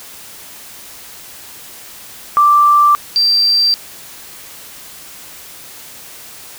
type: tone pair in turn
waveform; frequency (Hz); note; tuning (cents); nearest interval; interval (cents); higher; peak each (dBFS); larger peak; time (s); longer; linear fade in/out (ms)
sine; 1174.7 / 4699; D6 / D8; 0 / 0; 2 octaves; 2400; second; -6 / -9; first; 2.37-2.95 / 3.16-3.74; neither; 0
effects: white hiss -35 dBFS RMS until 6.58 s